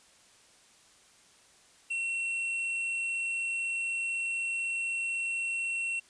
triangle tone with tanh clipping, 2718 Hz, F7, 48 cents flat, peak -31 dBFS, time 1.9-6 s, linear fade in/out 10 ms, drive 10 dB, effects white hiss -60 dBFS RMS until 6.09 s + resampled to 22050 Hz

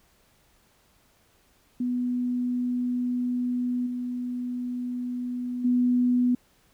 sine tone with level steps, 246.9 Hz, B3, in tune, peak -24 / -28 / -19 dBFS, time 1.8-6.35 s, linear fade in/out 5 ms, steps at 3.86 / 5.64 s, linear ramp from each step 10 ms, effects pink hiss -63 dBFS RMS until 6.73 s

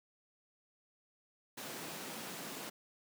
pink high-pass noise, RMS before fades -45 dBFS, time 1.57-2.7 s, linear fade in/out 10 ms, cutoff 170 Hz, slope 24 dB/octave, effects none

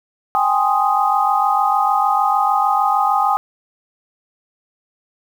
sine chord, Ab major seventh, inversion third, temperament equal, 784 / 830.6 / 1046.5 / 1244.5 Hz, G5 / Ab5 / C6 / Eb6, 0 / 0 / 0 / 0 cents, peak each -18 / -18 / -23 / -18 dBFS, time 0.35-3.37 s, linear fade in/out 0 ms, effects 7-bit

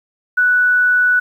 sine tone, 1480 Hz, F#6, in tune, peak -10 dBFS, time 0.37-1.2 s, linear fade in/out 10 ms, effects 8-bit

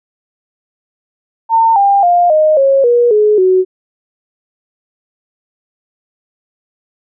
sine tone with pitch steps, 906 / 797.9 / 702.7 / 618.8 / 545 / 479.9 / 422.7 / 372.2 Hz, A#5 / G5 / F5 / D#5 / C#5 / B4 / G#4 / F#4, -50 / +30 / +10 / -10 / -29 / -50 / +31 / +10 cents, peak -6 dBFS, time 1.49-3.65 s, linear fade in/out 50 ms, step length 270 ms, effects none

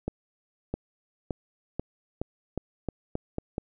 accelerating click train, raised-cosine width 2 ms, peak -16 dBFS, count 10, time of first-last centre 0.08-3.581 s, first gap 660 ms, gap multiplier 0.86, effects none

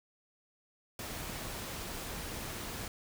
pink noise, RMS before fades -41 dBFS, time 0.99-2.88 s, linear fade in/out 2 ms, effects none

